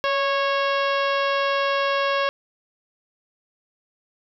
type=harmonic tone with a mistuned harmonic; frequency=550 Hz; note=C#5; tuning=14 cents flat; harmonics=1 / 2 / 3 / 4 / 5 / 6 / 7 / 8 / 9 / 10; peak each=-23 / -24 / -28 / -34 / -31 / -33 / -39 / -41 / -41 / -43 dBFS; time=0.04-2.29 s; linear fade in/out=0 ms; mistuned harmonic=1; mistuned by=+27 cents; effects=none